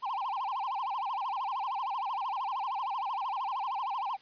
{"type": "tone with vibrato", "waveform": "triangle", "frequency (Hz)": 911, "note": "A#5", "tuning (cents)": -40, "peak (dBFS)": -29, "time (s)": [0.02, 4.17], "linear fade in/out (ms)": 20, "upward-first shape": "sine", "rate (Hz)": 13, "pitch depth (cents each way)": 290, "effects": ["white hiss -59 dBFS RMS until 4.21 s", "resampled to 11025 Hz"]}